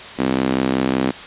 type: tone with high-pass filter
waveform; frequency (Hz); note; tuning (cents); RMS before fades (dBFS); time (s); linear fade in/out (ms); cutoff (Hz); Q
sawtooth; 65.41; C2; 0; -19; 0.18-1.12; 20; 250; 2.2
effects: white hiss -34 dBFS RMS until 1.26 s + resampled to 8000 Hz